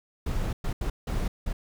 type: noise bursts at uneven times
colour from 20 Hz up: brown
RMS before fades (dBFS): -28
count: 5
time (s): 0.26-0.53 / 0.64-0.73 / 0.81-0.9 / 1.07-1.28 / 1.46-1.53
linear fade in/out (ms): 5
effects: none